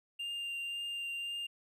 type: tone with vibrato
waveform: triangle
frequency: 2794 Hz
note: F7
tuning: in tune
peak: -35 dBFS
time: 0.19-1.47 s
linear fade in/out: 10 ms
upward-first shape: triangle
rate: 1.9 Hz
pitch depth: 11 cents each way
effects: none